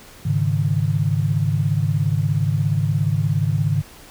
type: chord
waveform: sine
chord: Ab suspended fourth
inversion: none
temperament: equal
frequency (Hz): 103.83 / 138.59 / 155.56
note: Ab2 / Db3 / Eb3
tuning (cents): 0 / 0 / 0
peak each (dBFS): -21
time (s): 0.25-3.82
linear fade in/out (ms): 10
effects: pink hiss -44 dBFS RMS until 4.1 s